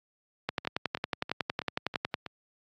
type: two click trains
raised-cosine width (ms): 0.3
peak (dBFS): -12 / -21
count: 19 / 6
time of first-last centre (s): 0.49-2.141 / 0.65-2.263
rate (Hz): 10.9 / 3.1
effects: high-pass 100 Hz 12 dB/octave + AAC 64 kbps